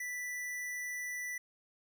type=tone; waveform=square; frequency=1975.5 Hz; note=B6; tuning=in tune; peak=-38 dBFS; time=0-1.38 s; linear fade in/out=5 ms; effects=none